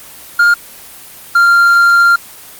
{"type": "tone pair in turn", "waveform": "triangle", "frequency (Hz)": [1411, 1390], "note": ["F6", "F6"], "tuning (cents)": [17, -9], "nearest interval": "unison", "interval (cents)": 26, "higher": "first", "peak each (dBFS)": -3, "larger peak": "neither", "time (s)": [[0.39, 0.54], [1.35, 2.16]], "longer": "second", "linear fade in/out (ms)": 5, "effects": ["white hiss -34 dBFS RMS until 2.59 s", "Opus 24 kbps"]}